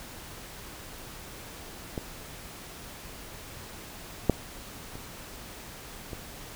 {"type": "clicks", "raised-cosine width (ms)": 2, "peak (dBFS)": [-18, -6, -29, -24], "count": 4, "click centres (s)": [1.978, 4.297, 4.955, 6.132], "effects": ["pink hiss -44 dBFS RMS until 6.55 s"]}